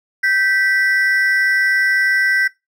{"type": "ring-modulated tone", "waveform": "triangle", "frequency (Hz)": 1760, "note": "A6", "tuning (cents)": 0, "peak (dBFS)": -8, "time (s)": [0.23, 2.48], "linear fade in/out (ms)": 10, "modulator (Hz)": 203, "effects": ["noise-tail reverb RT60 0.2 s tail -20 dB re dry"]}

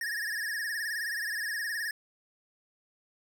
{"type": "tone with vibrato", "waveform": "square", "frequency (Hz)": 1760, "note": "A6", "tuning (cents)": 0, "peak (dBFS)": -32, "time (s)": [0.01, 1.91], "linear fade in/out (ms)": 2, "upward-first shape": "sine", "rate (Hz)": 19, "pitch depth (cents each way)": 110, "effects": []}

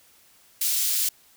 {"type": "high-pass noise", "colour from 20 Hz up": "white", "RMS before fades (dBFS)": -24, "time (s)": [0.61, 1.09], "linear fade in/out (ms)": 5, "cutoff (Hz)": 3700, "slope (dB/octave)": 12, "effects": ["white hiss -57 dBFS RMS until 1.36 s"]}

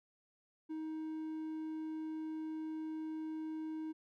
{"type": "tone", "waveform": "triangle", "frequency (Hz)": 314.7, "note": "D#4", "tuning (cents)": 20, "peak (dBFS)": -37, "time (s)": [0.69, 3.93], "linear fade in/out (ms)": 20, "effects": []}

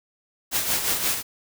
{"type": "noise with tremolo", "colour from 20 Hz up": "white", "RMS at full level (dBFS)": -22, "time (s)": [0.51, 1.23], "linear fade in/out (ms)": 50, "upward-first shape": "sine", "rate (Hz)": 5.7, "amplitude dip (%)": 55, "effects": []}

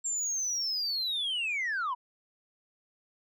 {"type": "linear sweep", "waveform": "sine", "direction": "down", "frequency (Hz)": [7459, 935], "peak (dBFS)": -27, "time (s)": [0.04, 1.95], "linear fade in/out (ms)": 20, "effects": ["tanh soft clip ceiling -27 dBFS"]}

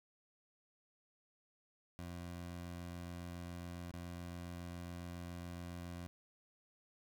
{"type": "tone with dropouts", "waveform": "20% pulse", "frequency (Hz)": 87.2, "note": "F2", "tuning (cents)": -2, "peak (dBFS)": -40, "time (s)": [1.99, 6.07], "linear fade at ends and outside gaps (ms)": 0, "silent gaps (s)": [3.914, 3.938], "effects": []}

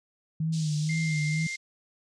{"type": "tone with vibrato", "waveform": "sine", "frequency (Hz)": 156, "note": "D#3", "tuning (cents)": 5, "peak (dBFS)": -25, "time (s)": [0.4, 1.47], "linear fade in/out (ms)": 5, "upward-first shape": "sine", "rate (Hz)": 2.1, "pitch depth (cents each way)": 62}
{"type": "band-pass noise", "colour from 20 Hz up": "pink", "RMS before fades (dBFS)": -42, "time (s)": [0.52, 1.57], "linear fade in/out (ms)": 20, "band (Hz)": [4100, 7500], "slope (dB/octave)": 24}
{"type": "tone", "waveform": "sine", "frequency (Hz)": 2100, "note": "C7", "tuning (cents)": 6, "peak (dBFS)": -32, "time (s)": [0.89, 1.56], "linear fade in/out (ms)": 5}
{"effects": ["resampled to 22050 Hz"]}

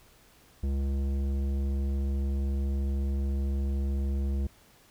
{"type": "tone with tanh clipping", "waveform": "sine", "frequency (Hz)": 68.7, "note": "C#2", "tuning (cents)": -15, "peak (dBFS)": -28, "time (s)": [0.63, 4.47], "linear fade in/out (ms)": 5, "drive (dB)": 13, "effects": ["pink hiss -59 dBFS RMS until 4.9 s"]}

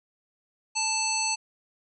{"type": "harmonic tone", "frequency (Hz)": 880, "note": "A5", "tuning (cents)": 0, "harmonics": [1, 3, 5, 7, 9], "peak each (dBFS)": [-31, -31, -31, -31, -31], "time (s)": [0.75, 1.36], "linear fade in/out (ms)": 20, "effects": []}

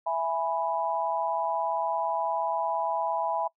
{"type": "chord", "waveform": "sine", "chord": "E major", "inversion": "none", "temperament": "equal with one note detuned", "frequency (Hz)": [661.9, 830.6, 987.8], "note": ["E5", "G#5", "B5"], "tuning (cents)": [7, 0, 0], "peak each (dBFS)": -30, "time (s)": [0.06, 3.48], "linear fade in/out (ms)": 10, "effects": ["noise-tail reverb RT60 0.1 s tail -23 dB re dry"]}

